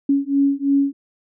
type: beating tone pair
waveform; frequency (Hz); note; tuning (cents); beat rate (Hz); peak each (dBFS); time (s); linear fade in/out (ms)
sine; 277.2 / 280.2; C#4 / C#4; 0 / +19; 3; -18; 0.09-0.93; 5
effects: none